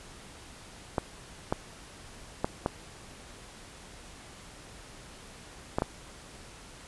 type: clicks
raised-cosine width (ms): 1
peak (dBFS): -12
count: 6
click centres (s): 0.982 / 1.525 / 2.445 / 2.661 / 5.785 / 5.821
effects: pink hiss -49 dBFS RMS until 6.87 s + resampled to 24000 Hz